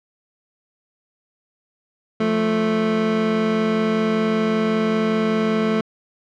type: tone pair together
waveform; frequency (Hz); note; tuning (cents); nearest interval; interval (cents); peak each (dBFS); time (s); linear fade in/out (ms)
25% pulse; 174.61 / 219.8; F3 / A3; 0 / -2; major third; 398; -23 / -14; 2.2-5.81; 5
effects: low-pass 3000 Hz 12 dB/octave